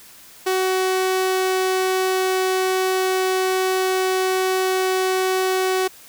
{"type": "tone", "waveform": "sawtooth", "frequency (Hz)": 374.9, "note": "F#4", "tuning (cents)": 23, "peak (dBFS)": -14, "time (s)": [0.46, 5.88], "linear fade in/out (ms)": 10, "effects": ["white hiss -45 dBFS RMS until 6.08 s"]}